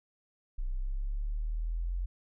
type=exponential sweep; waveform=sine; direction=up; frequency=30.65 to 45.23 Hz; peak=-30 dBFS; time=0.58-2.06 s; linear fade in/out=10 ms; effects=none